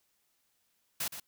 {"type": "noise with echo", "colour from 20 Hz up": "white", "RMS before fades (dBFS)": -34, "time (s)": [1, 1.08], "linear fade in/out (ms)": 5, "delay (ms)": 120, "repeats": 1, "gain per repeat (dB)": -9, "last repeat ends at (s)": 1.2, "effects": ["white hiss -75 dBFS RMS until 1.27 s"]}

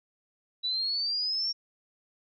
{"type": "exponential sweep", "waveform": "sine", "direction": "up", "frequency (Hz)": [3921, 5550], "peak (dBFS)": -27, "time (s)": [0.63, 1.53], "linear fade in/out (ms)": 20, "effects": []}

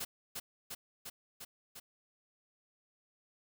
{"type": "noise with echo", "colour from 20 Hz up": "white", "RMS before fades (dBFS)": -39, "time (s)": [0, 0.05], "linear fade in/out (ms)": 10, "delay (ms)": 350, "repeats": 5, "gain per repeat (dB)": -2, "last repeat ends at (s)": 1.8, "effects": []}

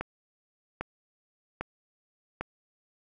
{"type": "click train", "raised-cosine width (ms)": 0.5, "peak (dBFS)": -17, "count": 4, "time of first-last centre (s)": [0.01, 2.41], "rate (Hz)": 1.25, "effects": []}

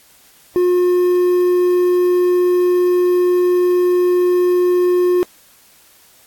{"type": "tone with quantisation", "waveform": "triangle", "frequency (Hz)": 358.5, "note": "F4", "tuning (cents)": 45, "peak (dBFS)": -9, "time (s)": [0.56, 5.23], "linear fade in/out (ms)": 0, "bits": 6, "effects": ["white hiss -49 dBFS RMS until 6.26 s", "AAC 64 kbps"]}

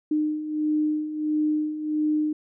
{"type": "beating tone pair", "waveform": "sine", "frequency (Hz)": [303.6, 305.1], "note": ["D#4", "D#4"], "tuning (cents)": [-42, -34], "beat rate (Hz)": 1.5, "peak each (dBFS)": [-29, -23], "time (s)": [0.11, 2.33], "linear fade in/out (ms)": 5, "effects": []}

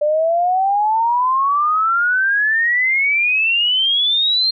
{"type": "exponential sweep", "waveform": "sine", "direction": "up", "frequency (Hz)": [587.3, 4220], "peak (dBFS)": -13, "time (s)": [0.01, 4.51], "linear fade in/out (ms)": 10, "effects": []}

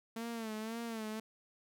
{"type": "tone with vibrato", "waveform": "sawtooth", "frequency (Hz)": 224.3, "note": "A3", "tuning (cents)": 34, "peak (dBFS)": -35, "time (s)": [0.16, 1.2], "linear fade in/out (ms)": 5, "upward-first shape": "sine", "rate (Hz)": 1.9, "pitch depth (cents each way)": 72, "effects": []}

